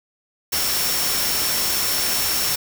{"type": "tone in noise", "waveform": "sine", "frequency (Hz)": 5450, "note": "F8", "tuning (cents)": -43, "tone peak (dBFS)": -26, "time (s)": [0.52, 2.56], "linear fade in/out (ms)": 10, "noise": "white", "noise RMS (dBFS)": -22, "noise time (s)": [0.52, 2.56], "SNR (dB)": -7, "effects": []}